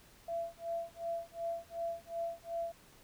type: tone with tremolo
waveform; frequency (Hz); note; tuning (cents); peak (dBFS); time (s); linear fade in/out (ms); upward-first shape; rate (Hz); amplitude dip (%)
sine; 674; E5; +38; -33; 0.28-2.72; 5; sine; 2.7; 100
effects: pink hiss -61 dBFS RMS until 3.03 s